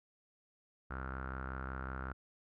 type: tone with low-pass filter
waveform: sawtooth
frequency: 65.41 Hz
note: C2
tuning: in tune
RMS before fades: -42 dBFS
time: 0.9-2.13 s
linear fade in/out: 10 ms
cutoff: 1400 Hz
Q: 8.8
effects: none